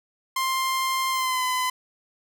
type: tone with pitch glide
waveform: sawtooth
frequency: 1052 to 1013.8 Hz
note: C6 to B5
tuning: +9 to +45 cents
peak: -19 dBFS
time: 0.36-1.7 s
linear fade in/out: 5 ms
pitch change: -64 cents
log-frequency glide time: 1.1-1.44 s
effects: none